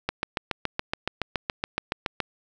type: click train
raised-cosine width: 0.3 ms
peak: -9 dBFS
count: 16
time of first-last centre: 0.09-2.203 s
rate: 7.1 Hz
effects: none